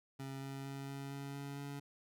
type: tone with pitch steps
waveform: 25% pulse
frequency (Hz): 135.6 / 136.54 / 137.49 / 138.45 / 139.41 / 140.38 / 141.36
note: C#3 / C#3 / C#3 / C#3 / C#3 / C#3 / C#3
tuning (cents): -38 / -26 / -14 / -2 / +10 / +22 / +34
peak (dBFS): -39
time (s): 0.19-1.8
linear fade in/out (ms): 10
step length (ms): 230
effects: none